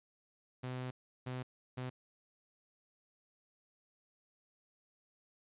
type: tone bursts at uneven times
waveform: sawtooth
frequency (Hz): 127.2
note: C3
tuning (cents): -48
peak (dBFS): -35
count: 3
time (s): 0.63-0.91 / 1.26-1.43 / 1.77-1.9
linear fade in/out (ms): 10
effects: resampled to 8000 Hz